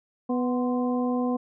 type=harmonic tone with a mistuned harmonic; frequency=247.6 Hz; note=B3; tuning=5 cents sharp; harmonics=1 / 2 / 3 / 4; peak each=-24 / -30 / -34 / -36 dBFS; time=0.29-1.37 s; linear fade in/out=10 ms; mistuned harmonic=4; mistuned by=+82 cents; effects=none